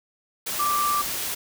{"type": "tone in noise", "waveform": "sine", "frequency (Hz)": 1174.7, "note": "D6", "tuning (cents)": 0, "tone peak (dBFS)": -21, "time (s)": [0.59, 1.02], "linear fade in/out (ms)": 10, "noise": "white", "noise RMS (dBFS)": -29, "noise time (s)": [0.46, 1.35], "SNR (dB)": 5, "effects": []}